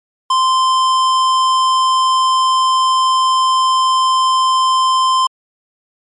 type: tone with hard clipping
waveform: sine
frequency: 1040 Hz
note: C6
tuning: 11 cents flat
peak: -12 dBFS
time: 0.3-5.27 s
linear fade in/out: 5 ms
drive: 14 dB
effects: MP3 48 kbps